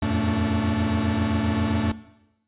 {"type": "tone cluster", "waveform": "45% pulse", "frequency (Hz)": [84.2, 91.7, 114.2, 220.7, 289.3], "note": ["E2", "F#2", "A#2", "A3", "D4"], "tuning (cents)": [37, -15, -35, 5, -26], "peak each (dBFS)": [-30, -28, -31, -26, -28], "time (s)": [0.02, 1.92], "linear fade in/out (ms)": 5, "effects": ["noise-tail reverb RT60 0.9 s tail -17 dB re dry", "resampled to 8000 Hz"]}